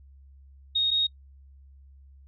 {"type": "tone pair in turn", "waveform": "sine", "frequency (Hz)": [3729, 3743], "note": ["A#7", "A#7"], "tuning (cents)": [0, 6], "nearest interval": "unison", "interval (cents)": 6, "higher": "second", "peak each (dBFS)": -21, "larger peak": "neither", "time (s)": [[0.75, 0.91], [0.91, 1.07]], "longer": "neither", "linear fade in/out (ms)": 10, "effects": ["noise-tail reverb RT60 0.1 s tail -26 dB re dry", "added 68 Hz sine -49 dBFS peak until 2.27 s"]}